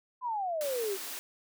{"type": "exponential sweep", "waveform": "sine", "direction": "down", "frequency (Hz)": [1033, 370], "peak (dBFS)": -30, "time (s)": [0.21, 0.98], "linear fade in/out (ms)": 50}
{"type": "high-pass noise", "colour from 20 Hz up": "white", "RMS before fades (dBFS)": -40, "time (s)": [0.61, 1.19], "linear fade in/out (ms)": 0, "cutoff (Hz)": 240, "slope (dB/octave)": 96}
{"effects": []}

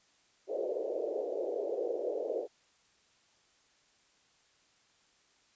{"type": "band-pass noise", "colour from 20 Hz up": "pink", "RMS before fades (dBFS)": -35, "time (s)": [0.47, 2.48], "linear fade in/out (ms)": 50, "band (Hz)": [390, 590], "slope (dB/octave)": 48, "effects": ["white hiss -68 dBFS RMS until 5.55 s", "resampled to 16000 Hz"]}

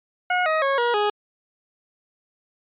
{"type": "tone with pitch steps", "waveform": "20% pulse", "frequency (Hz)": [724, 630.3, 548.7, 477.7, 415.8], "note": ["F#5", "D#5", "C#5", "A#4", "G#4"], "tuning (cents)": [-38, 22, -18, 42, 2], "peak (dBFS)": -14, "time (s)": [0.3, 1.1], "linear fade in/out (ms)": 5, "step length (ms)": 160, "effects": ["resampled to 8000 Hz"]}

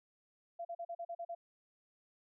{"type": "tone bursts", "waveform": "sine", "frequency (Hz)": 683, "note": "F5", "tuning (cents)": -39, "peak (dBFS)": -39, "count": 8, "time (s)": [0.59, 1.35], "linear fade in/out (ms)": 10, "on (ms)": 60, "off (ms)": 40, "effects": []}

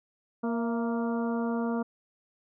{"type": "harmonic tone with a mistuned harmonic", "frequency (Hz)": 233.4, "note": "A#3", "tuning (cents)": 2, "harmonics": [1, 2, 3, 4, 5, 6], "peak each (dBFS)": [-28, -34, -38, -40, -42, -44], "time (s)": [0.43, 1.83], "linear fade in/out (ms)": 10, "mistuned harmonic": 3, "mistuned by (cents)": -47, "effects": []}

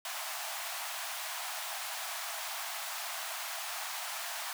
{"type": "high-pass noise", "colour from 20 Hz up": "pink", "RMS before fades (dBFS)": -39, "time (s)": [0.05, 4.53], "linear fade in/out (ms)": 2, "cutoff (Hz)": 640, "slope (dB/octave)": 96, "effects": []}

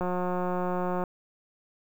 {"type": "click train", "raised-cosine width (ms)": 1, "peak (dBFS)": -17, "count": 186, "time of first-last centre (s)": [0.01, 1.038], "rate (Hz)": 180, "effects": ["9-bit"]}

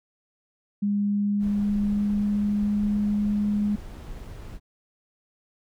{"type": "tone with pitch glide", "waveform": "sine", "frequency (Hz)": [203.6, 207], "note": ["G#3", "G#3"], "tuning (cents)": [-34, -5], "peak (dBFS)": -21, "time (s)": [0.82, 3.76], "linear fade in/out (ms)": 10, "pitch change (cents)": 29, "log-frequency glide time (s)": [1, 2.92]}
{"type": "noise", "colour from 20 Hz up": "brown", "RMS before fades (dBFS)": -38, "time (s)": [1.39, 4.6], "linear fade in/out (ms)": 50}
{"effects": []}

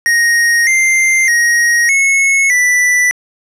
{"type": "tone with pitch steps", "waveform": "square", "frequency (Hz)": [1870, 2092, 1882, 2188, 1977], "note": ["A#6", "C7", "A#6", "C#7", "B6"], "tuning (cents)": [5, -1, 16, -23, 1], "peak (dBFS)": -9, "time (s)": [0.06, 3.11], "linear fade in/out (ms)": 0, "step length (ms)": 610, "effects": ["low-pass 11000 Hz 12 dB/octave"]}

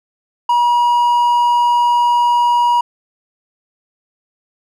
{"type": "tone with hard clipping", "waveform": "triangle", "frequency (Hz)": 960, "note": "B5", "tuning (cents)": -49, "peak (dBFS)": -11, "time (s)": [0.49, 2.81], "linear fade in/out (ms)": 5, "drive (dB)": 6, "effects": []}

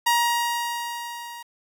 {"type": "tone with level ramp", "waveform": "sawtooth", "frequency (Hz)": 946, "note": "A#5", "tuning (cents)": 25, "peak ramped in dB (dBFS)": [-13, -33], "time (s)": [0.06, 1.43], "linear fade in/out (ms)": 10, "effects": ["9-bit"]}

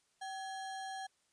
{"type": "tone with sample-and-hold", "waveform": "sine", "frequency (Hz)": 769, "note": "G5", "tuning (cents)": -33, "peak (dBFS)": -40, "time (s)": [0.21, 1.07], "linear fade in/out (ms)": 10, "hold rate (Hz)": 2450, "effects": ["white hiss -75 dBFS RMS until 1.32 s", "resampled to 22050 Hz"]}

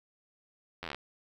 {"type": "slowing click train", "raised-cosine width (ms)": 0.3, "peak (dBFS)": -22, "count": 10, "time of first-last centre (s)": [0.83, 0.946], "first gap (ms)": 11, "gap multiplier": 1.04, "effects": ["10-bit"]}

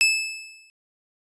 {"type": "tone with exponential decay", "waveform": "sawtooth", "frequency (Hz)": 2616, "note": "E7", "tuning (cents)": -14, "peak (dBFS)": -10, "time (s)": [0.01, 0.7], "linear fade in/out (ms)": 0, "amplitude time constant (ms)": 150, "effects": ["resampled to 22050 Hz"]}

